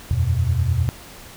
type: chord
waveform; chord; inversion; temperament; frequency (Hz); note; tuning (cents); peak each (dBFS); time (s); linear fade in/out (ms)
sine; E suspended second; none; equal; 82.41 / 92.5 / 123.47; E2 / F#2 / B2; 0 / 0 / 0; -21; 0.11-0.89; 0
effects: pink hiss -41 dBFS RMS until 1.36 s